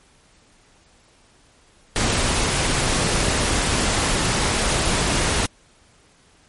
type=noise; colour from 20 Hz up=pink; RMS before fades=-20 dBFS; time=1.96-5.46 s; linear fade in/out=0 ms; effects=pink hiss -55 dBFS RMS until 6.48 s + MP3 48 kbps